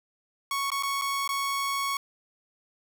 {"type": "tone with dropouts", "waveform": "sawtooth", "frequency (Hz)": 1108.7, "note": "C#6", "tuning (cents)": 0, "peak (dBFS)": -23, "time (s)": [0.51, 1.97], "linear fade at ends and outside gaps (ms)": 2, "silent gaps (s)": [[0.703, 0.717], [0.826, 0.833], [1.014, 1.019], [1.277, 1.29]], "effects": []}